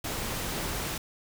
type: noise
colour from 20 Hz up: pink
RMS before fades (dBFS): -33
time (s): 0.04-0.98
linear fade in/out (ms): 5
effects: none